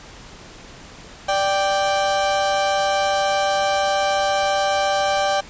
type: tone pair together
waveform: 35% pulse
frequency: 587.3 / 784 Hz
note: D5 / G5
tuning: 0 / 0 cents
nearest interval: perfect fourth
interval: 500 cents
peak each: -19 / -18 dBFS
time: 1.28-5.41 s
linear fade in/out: 10 ms
effects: pink hiss -41 dBFS RMS until 5.49 s + resampled to 16000 Hz